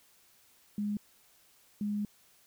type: tone bursts at uneven times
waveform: sine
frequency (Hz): 207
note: G#3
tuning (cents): -5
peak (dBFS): -30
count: 2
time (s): 0.78-0.97 / 1.81-2.05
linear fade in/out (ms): 2
effects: white hiss -64 dBFS RMS until 2.46 s